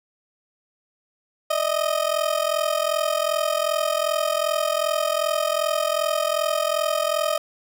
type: ring-modulated tone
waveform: 30% pulse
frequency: 622.3 Hz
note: D#5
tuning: in tune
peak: -15 dBFS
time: 1.5-7.38 s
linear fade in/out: 5 ms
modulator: 21.3 Hz
effects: none